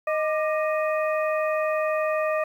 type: harmonic tone with a mistuned harmonic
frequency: 622.3 Hz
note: D#5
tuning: in tune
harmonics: 1 / 2 / 3 / 4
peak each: -23 / -29 / -33 / -35 dBFS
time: 0.07-2.44 s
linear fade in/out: 5 ms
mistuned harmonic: 2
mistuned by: -78 cents
effects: 9-bit